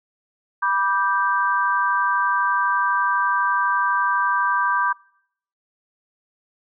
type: chord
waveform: sine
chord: G major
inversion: first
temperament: just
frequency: 980 / 1176 / 1568 Hz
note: B5 / D6 / G6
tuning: -14 / +2 / 0 cents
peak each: -22 dBFS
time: 0.62-4.93 s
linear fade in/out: 10 ms
effects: noise-tail reverb RT60 0.7 s tail -25 dB re dry